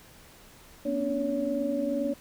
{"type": "tone cluster", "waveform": "sine", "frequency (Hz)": [238.3, 265.6, 287.9, 564], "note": ["A#3", "C4", "D4", "C#5"], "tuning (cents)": [38, 26, -34, 30], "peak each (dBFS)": [-33, -35, -30, -30], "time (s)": [0.85, 2.14], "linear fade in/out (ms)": 10, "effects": ["pink hiss -53 dBFS RMS until 2.2 s"]}